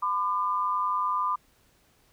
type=tone pair together; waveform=sine; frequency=1009.1 / 1200 Hz; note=B5 / D6; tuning=+37 / +37 cents; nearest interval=minor third; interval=300 cents; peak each=-27 dBFS; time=0.02-1.36 s; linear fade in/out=10 ms; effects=pink hiss -64 dBFS RMS until 2.12 s